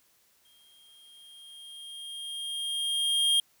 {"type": "tone with exponential growth", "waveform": "square", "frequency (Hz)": 3224, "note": "G7", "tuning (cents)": 48, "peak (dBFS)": -21, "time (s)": [0.45, 3.4], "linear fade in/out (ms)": 2, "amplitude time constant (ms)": 640, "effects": ["white hiss -66 dBFS RMS until 3.6 s"]}